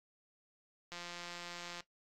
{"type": "click train", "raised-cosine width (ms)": 0.2, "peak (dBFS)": -28, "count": 155, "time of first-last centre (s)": [0.92, 1.805], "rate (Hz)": 174, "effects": ["noise-tail reverb RT60 0.1 s tail -17 dB re dry", "AAC 64 kbps"]}